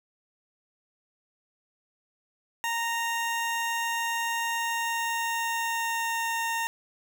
20% pulse tone with pitch glide, 927 to 918.5 Hz, A#5 to A#5, -10 to -26 cents, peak -22 dBFS, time 2.64-6.67 s, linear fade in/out 0 ms, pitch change -16 cents, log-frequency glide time 4.53-6.28 s, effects none

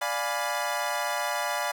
25% pulse chord, D diminished seventh, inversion none, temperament equal with one note detuned, 587.3 / 703.3 / 830.6 / 987.8 Hz, D5 / F5 / Ab5 / Cb6, 0 / +12 / 0 / 0 cents, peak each -29 dBFS, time 0.01-1.72 s, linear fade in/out 10 ms, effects none

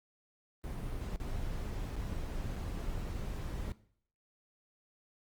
brown noise with dropouts, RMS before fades -38 dBFS, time 0.64-3.72 s, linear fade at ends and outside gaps 0 ms, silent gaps 1.159-1.201 / 1.958-1.965 / 2.559-2.564 s, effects noise-tail reverb RT60 0.6 s tail -18 dB re dry + Opus 32 kbps

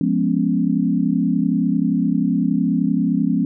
sine chord, C# dominant seventh, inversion first, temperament equal, 174.61 / 207.7 / 246.9 / 277.2 Hz, E#3 / G#3 / B3 / C#4, 0 / 0 / 0 / 0 cents, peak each -21 dBFS, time 0.01-3.45 s, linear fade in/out 2 ms, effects none

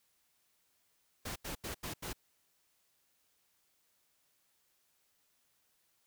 pink noise bursts, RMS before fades -41 dBFS, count 5, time 1.25-2.132 s, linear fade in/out 10 ms, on 110 ms, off 83 ms, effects white hiss -75 dBFS RMS until 6.06 s

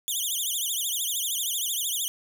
10% pulse tone with vibrato, 3299 Hz, G#7, 12 cents flat, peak -19 dBFS, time 0.08-2.08 s, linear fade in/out 0 ms, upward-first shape triangle, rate 13 Hz, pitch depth 240 cents each way, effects none

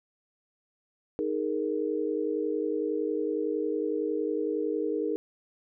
sine chord, D# suspended fourth, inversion none, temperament equal, 311.1 / 415.3 / 466.2 Hz, D#4 / G#4 / A#4, 0 / 0 / 0 cents, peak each -31 dBFS, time 1.19-5.16 s, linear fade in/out 0 ms, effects none

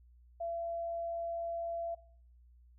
sine tone, 676 Hz, E5, 43 cents sharp, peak -35 dBFS, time 0.4-1.95 s, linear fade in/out 10 ms, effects noise-tail reverb RT60 0.5 s tail -17 dB re dry + added 60 Hz sine -58 dBFS peak until 2.78 s

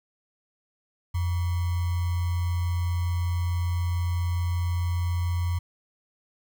sine tone with sample-and-hold, 87.31 Hz, F2, in tune, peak -23 dBFS, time 1.14-5.59 s, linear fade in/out 10 ms, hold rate 1050 Hz, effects none

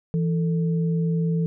sine tone pair together, 164.81 / 443.2 Hz, E3 / A4, 0 / +13 cents, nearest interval octave + perfect fourth, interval 1713 cents, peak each -20 / -31 dBFS, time 0.14-1.46 s, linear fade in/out 0 ms, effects none

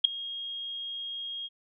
sine tone with ADSR envelope, 3258 Hz, G#7, 34 cents flat, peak -12 dBFS, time 0.04-1.49 s, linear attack 10 ms, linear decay 4 ms, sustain -22 dB, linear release 35 ms, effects none

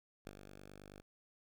5% pulse tone with ADSR envelope, 49.39 Hz, G1, 14 cents sharp, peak -34 dBFS, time 0.25-1.02 s, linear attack 19 ms, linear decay 46 ms, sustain -8 dB, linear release 9 ms, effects none

